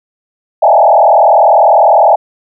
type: tone with frequency modulation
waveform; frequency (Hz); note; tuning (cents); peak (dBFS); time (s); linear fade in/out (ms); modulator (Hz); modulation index
sine; 740; F#5; 0; -3; 0.62-2.16; 10; 40; 3.5
effects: none